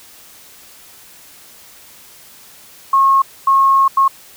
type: tone bursts at uneven times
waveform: sine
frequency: 1086 Hz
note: C#6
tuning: 36 cents flat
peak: -8 dBFS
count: 3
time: 2.93-3.22 / 3.47-3.88 / 3.97-4.08 s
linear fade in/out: 5 ms
effects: white hiss -42 dBFS RMS until 4.36 s